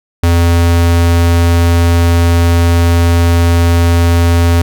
square tone, 85.2 Hz, F2, 42 cents flat, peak -7 dBFS, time 0.23-4.62 s, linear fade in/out 5 ms, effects none

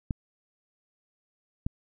clicks, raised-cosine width 5 ms, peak -16 dBFS, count 2, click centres 0.108 / 1.665 s, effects none

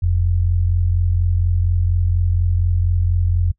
sine tone pair together, 44.2 / 88.4 Hz, F1 / F2, +22 / +22 cents, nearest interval octave, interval 1200 cents, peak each -19 / -15 dBFS, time 0.02-3.52 s, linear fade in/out 10 ms, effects noise-tail reverb RT60 0.1 s tail -24 dB re dry

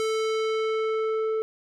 square tone with low-pass filter sweep, 440 Hz, A4, in tune, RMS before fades -26 dBFS, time 0-1.42 s, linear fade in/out 0 ms, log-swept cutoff 8600 to 920 Hz, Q 0.84, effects none

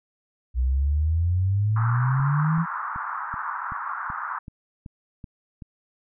sine exponential sweep, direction up, 60.7 to 170 Hz, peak -19 dBFS, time 0.54-2.66 s, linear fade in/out 50 ms
pink band-pass noise, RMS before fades -31 dBFS, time 1.76-4.39 s, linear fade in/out 5 ms, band 960 to 1500 Hz, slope 48 dB/octave
click train, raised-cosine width 5 ms, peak -26 dBFS, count 10, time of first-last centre 2.2-5.622 s, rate 2.63 Hz
effects none

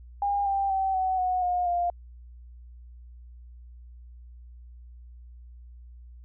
sine tone with pitch steps, 807 / 788.1 / 769.7 / 751.7 / 734.1 / 716.9 / 700.1 Hz, G#5 / G5 / G5 / F#5 / F#5 / F5 / F5, -50 / +9 / -32 / +27 / -14 / +45 / +4 cents, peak -23 dBFS, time 0.22-1.9 s, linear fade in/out 2 ms, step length 240 ms, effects added 60 Hz sine -44 dBFS peak until 6.24 s

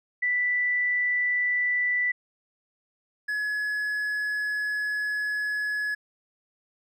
sine / triangle tone pair in turn, 1975.5 / 1694.3 Hz, B6 / G#6, 0 / +34 cents, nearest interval minor third, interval 266 cents, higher first, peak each -22 / -24 dBFS, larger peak first, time 0.22-2.12 / 3.28-5.95 s, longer second, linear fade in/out 10 ms, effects none

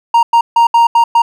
triangle tone bursts at uneven times, 932.3 Hz, A#5, in tune, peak -3 dBFS, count 6, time 0.14-0.23 / 0.33-0.41 / 0.56-0.67 / 0.74-0.87 / 0.95-1.04 / 1.15-1.22 s, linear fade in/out 5 ms, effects none

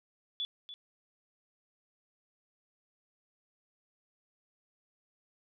sine tone with echo, 3441 Hz, A7, 39 cents flat, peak -32 dBFS, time 0.4-0.45 s, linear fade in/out 0 ms, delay 290 ms, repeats 1, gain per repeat -11 dB, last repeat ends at 0.74 s, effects none

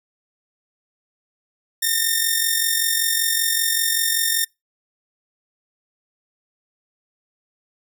5% pulse tone with amplitude modulation, 1820 Hz, A#6, 42 cents flat, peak -5 dBFS, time 1.82-4.45 s, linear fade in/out 10 ms, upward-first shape sine, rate 45.2 Hz, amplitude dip 50%, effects noise-tail reverb RT60 0.2 s tail -25 dB re dry

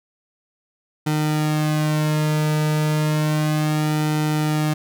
sawtooth tone with flanger, 152.9 Hz, D#3, 30 cents flat, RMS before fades -20 dBFS, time 1.06-4.74 s, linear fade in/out 10 ms, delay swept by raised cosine 1.8 to 2.8 ms, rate 0.32 Hz, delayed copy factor -0.8, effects none

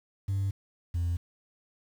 sine tone pair in turn, 98 / 85.99 Hz, G2 / F2, 0 / -26 cents, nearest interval major second, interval 226 cents, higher first, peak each -24 dBFS, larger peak neither, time 0.28-0.51 / 0.94-1.17 s, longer neither, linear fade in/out 10 ms, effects tanh soft clip ceiling -25 dBFS + 9-bit

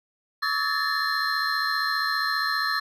triangle tone cluster, 1133 / 1291 / 1713 / 1788 / 4177 Hz, C#6 / E6 / A6 / A6 / C8, +37 / -37 / -47 / +27 / -4 cents, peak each -28 dBFS, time 0.42-2.8 s, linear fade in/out 10 ms, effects none

